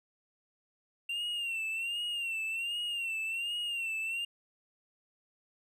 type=tone with vibrato; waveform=triangle; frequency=2754 Hz; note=F7; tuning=25 cents flat; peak=-31 dBFS; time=1.09-4.25 s; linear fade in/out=5 ms; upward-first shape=sine; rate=1.3 Hz; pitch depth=79 cents each way; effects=none